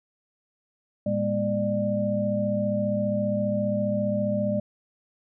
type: tone cluster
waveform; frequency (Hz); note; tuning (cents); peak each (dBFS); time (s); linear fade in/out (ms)
sine; 112.3 / 204.5 / 239.4 / 596; A2 / G#3 / A#3 / D5; +36 / -26 / +46 / +25; -32 / -26 / -34 / -26; 1.06-4.6; 5
effects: none